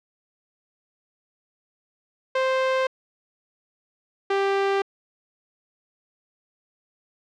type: tone pair in turn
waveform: sawtooth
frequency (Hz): 523.3 / 393.7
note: C5 / G4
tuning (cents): 0 / +8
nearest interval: perfect fourth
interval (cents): 492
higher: first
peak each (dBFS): -16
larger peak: neither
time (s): 2.35-2.87 / 4.3-4.82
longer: neither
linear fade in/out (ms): 5
effects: low-pass 3000 Hz 12 dB/octave